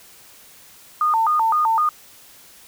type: tone with vibrato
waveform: sine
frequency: 1049 Hz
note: C6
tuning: 4 cents sharp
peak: -15 dBFS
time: 1.01-1.89 s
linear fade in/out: 2 ms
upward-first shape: square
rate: 3.9 Hz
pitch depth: 270 cents each way
effects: white hiss -47 dBFS RMS until 2.67 s